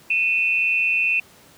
sine tone pair together, 2489 / 2669 Hz, D#7 / E7, 0 / +21 cents, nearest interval minor second, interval 121 cents, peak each -20 dBFS, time 0.1-1.2 s, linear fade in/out 5 ms, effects pink hiss -50 dBFS RMS until 1.57 s + high-pass 100 Hz 12 dB/octave

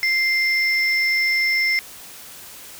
sine tone pair together, 2093 / 5308 Hz, C7 / E8, 0 / +11 cents, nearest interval octave + major third, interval 1611 cents, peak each -17 / -25 dBFS, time 0.03-1.79 s, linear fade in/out 0 ms, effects white hiss -40 dBFS RMS until 2.79 s

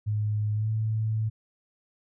sine tone with pitch glide, 105.8 to 109.72 Hz, G#2 to A2, +33 to -4 cents, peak -24 dBFS, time 0.06-1.3 s, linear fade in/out 20 ms, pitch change +63 cents, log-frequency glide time 0.54-0.69 s, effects none

